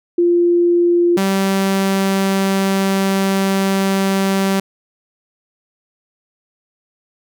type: tone pair in turn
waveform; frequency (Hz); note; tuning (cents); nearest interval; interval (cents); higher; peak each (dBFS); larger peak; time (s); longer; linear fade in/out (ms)
sine / sawtooth; 347 / 193.96; F4 / G3; -11 / -18; minor seventh; 1007; first; -10; neither; 0.18-1.17 / 1.17-4.6; second; 5
effects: none